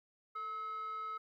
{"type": "tone with frequency modulation", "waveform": "sine", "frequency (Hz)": 1289, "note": "E6", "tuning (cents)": -39, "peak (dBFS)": -37, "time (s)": [0.35, 1.18], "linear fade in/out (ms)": 10, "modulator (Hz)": 844, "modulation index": 0.24, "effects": ["tanh soft clip ceiling -36 dBFS", "13-bit"]}